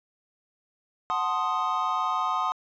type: chord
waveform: triangle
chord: F# diminished seventh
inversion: none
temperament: equal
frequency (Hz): 740 / 880 / 1046.5 / 1244.5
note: F#5 / A5 / C6 / Eb6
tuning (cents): 0 / 0 / 0 / 0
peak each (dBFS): -30 / -31 / -27 / -26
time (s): 1.1-2.52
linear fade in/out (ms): 0
effects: resampled to 16000 Hz